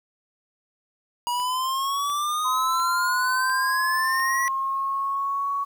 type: exponential sweep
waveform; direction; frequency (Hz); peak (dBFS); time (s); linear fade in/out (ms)
square; up; 959 to 1955; -24; 1.27-4.48; 0
type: click train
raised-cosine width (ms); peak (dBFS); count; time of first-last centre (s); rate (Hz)
0.3; -27; 5; 1.4-4.197; 1.43
type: tone with pitch glide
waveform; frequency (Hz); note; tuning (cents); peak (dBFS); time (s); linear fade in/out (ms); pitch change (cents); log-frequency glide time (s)
sine; 1026 to 1118.9; C6 to C#6; -34 to +16; -23; 2.44-5.65; 20; +150; 3.49-5.5
effects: 9-bit